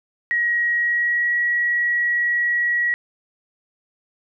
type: tone with pitch glide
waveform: sine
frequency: 1899 to 1917.7 Hz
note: A#6 to A#6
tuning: +32 to +49 cents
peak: -17 dBFS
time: 0.31-2.94 s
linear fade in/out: 0 ms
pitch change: +17 cents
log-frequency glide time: 0.77-1.35 s
effects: none